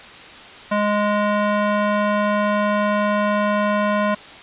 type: tone with band-pass filter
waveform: square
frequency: 207.7 Hz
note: G#3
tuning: in tune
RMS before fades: -19 dBFS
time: 0.71-4.15 s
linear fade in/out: 10 ms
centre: 980 Hz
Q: 0.86
effects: white hiss -39 dBFS RMS until 4.42 s + resampled to 8000 Hz